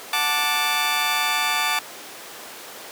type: chord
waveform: 15% pulse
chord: D major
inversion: first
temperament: just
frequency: 734.2 / 881 / 1174.7 Hz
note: F#5 / A5 / D6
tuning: -14 / +2 / 0 cents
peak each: -21 / -18 / -17 dBFS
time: 0.13-1.79 s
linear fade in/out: 2 ms
effects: pink hiss -37 dBFS RMS until 2.91 s + high-pass 400 Hz 12 dB/octave